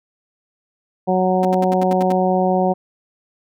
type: harmonic tone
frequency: 185 Hz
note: F#3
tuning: in tune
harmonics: 1 / 2 / 3 / 4 / 5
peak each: -19 / -21 / -20 / -19 / -27 dBFS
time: 1.07-2.74 s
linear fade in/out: 20 ms
type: tone bursts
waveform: sawtooth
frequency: 261.6 Hz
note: C4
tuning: in tune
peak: -21 dBFS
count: 8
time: 1.43-2.123 s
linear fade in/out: 2 ms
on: 21 ms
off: 75 ms
effects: none